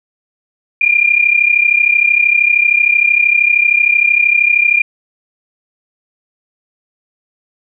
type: tone pair together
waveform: sine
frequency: 2390 / 2423 Hz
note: D7 / D#7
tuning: +30 / -47 cents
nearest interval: unison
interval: 23 cents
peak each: -11 dBFS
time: 0.81-4.82 s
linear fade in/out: 5 ms
effects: none